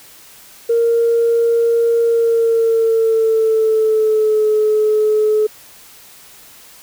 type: tone with pitch glide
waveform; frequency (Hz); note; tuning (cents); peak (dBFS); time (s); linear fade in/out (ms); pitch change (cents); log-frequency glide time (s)
sine; 464.6 to 428.5; A#4 to A4; -6 to -46; -10; 0.69-5.47; 10; -140; 2.03-4.47
effects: tanh soft clip ceiling -6 dBFS + white hiss -42 dBFS RMS until 6.82 s